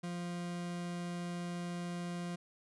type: tone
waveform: 40% pulse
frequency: 174.61 Hz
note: F3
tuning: in tune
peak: -37 dBFS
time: 0.03-2.36 s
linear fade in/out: 10 ms
effects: resampled to 24000 Hz